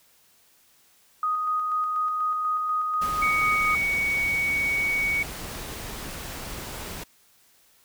sine tone with tremolo, 1246 Hz, D#6, 2 cents sharp, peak -22 dBFS, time 1.23-3.75 s, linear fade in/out 2 ms, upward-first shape square, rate 4.1 Hz, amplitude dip 25%
pink noise, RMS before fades -36 dBFS, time 3.01-7.04 s, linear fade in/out 10 ms
sine tone, 2239 Hz, C#7, 17 cents sharp, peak -22 dBFS, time 3.22-5.23 s, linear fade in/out 5 ms
effects white hiss -60 dBFS RMS until 7.84 s

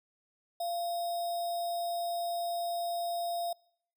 sine tone with sample-and-hold, 690 Hz, F5, 21 cents flat, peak -31 dBFS, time 0.6-3.53 s, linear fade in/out 5 ms, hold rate 4410 Hz, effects noise-tail reverb RT60 0.7 s tail -26 dB re dry

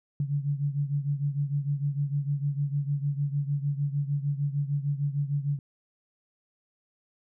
sine beating tone pair, 141.2 / 147.8 Hz, C#3 / D3, +32 / +11 cents, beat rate 6.6 Hz, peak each -27 / -31 dBFS, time 0.2-5.59 s, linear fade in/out 2 ms, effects none

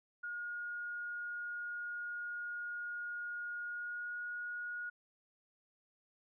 sine tone with pitch glide, 1433 to 1445.5 Hz, F6 to F#6, +44 to -41 cents, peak -39 dBFS, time 0.23-4.9 s, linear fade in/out 10 ms, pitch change +15 cents, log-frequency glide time 3.63-4.19 s, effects none

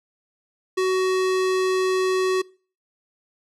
square tone with low-pass filter, 373.9 Hz, F#4, 18 cents sharp, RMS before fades -21 dBFS, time 0.77-2.42 s, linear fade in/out 10 ms, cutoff 8700 Hz, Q 0.58, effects noise-tail reverb RT60 0.4 s tail -23 dB re dry

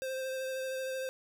square tone with vibrato, 524 Hz, C5, 2 cents sharp, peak -35 dBFS, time 0.02-1.09 s, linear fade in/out 0 ms, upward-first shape sine, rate 13 Hz, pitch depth 15 cents each way, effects none

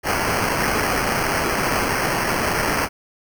white noise with sample-and-hold, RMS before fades -21 dBFS, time 0.03-2.89 s, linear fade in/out 50 ms, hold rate 3675 Hz, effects none

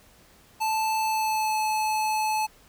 square tone with pitch glide, 877 to 863.9 Hz, A5 to A5, -6 to -32 cents, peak -24 dBFS, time 0.6-2.47 s, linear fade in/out 20 ms, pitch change -26 cents, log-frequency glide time 1.03-1.59 s, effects pink hiss -56 dBFS RMS until 2.68 s

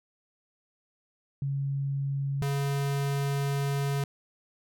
sine / square tone pair in turn, 138.59 / 140.12 Hz, C#3 / C#3, 0 / +19 cents, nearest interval unison, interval 19 cents, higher second, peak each -27 dBFS, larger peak neither, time 1.42-2.42 / 2.42-4.04 s, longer second, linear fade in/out 2 ms, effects none

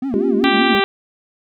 triangle tone with vibrato, 238.5 Hz, A#3, 40 cents sharp, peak -17 dBFS, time 0.02-0.8 s, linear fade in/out 5 ms, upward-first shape sine, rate 5.1 Hz, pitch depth 270 cents each way
sine chord, G half-diminished seventh, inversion first, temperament equal, 233.1 / 277.2 / 349.2 / 392 Hz, Bb3 / Db4 / F4 / G4, 0 / 0 / 0 / 0 cents, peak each -22 / -22 / -21 / -18 dBFS, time 0.14-0.75 s, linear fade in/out 0 ms
harmonic tone, 392 Hz, G4, in tune, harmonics 1 / 2 / 3 / 4 / 5 / 6 / 7 / 8 / 9 / 10, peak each -17 / -20 / -22 / -23 / -24 / -25 / -25 / -26 / -27 / -27 dBFS, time 0.44-0.84 s, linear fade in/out 0 ms
effects none

